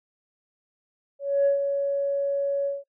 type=tone with ADSR envelope; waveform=sine; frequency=560 Hz; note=C#5; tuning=18 cents sharp; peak=-15 dBFS; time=1.19-2.84 s; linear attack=270 ms; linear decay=120 ms; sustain=-7 dB; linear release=180 ms; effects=noise-tail reverb RT60 0.1 s tail -21 dB re dry + tanh soft clip ceiling -14 dBFS